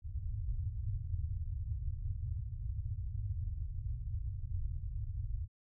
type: low-pass noise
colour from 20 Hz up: white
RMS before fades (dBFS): -38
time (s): 0.02-5.48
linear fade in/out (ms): 50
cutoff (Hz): 110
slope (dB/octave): 48
effects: none